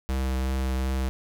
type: tone with vibrato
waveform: square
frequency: 65.41 Hz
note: C2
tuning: in tune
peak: -25 dBFS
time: 0.09-1.09 s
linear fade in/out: 0 ms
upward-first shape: triangle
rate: 2.7 Hz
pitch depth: 15 cents each way
effects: none